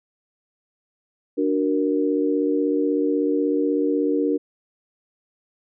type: chord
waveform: sine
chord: D augmented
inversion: none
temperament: equal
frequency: 293.7 / 370 / 466.2 Hz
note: D4 / F#4 / A#4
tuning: 0 / 0 / 0 cents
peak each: -21 / -25 / -23 dBFS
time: 1.37-4.38 s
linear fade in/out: 20 ms
effects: none